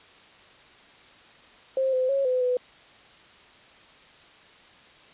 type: tone with pitch steps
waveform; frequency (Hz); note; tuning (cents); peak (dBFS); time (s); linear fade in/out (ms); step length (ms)
sine; 529 / 513 / 549 / 507 / 498.8; C5 / C5 / C#5 / B4 / B4; +19 / -34 / -17 / +45 / +17; -21; 1.77-2.57; 2; 160
effects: white hiss -52 dBFS RMS until 5.13 s + resampled to 8000 Hz